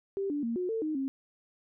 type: tone with pitch steps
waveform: sine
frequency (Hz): 392.9 / 291.3 / 231.8 / 362.3 / 447.8 / 309.6 / 269.6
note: G4 / D4 / A#3 / F#4 / A4 / D#4 / C#4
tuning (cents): +4 / -14 / -10 / -36 / +30 / -9 / -48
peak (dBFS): -29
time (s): 0.17-1.08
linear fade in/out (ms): 0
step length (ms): 130
effects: none